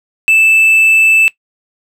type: tone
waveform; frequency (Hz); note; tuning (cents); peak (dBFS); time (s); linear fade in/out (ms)
triangle; 2637; E7; 0; -4; 0.28-1.28; 0
effects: noise-tail reverb RT60 0.1 s tail -19 dB re dry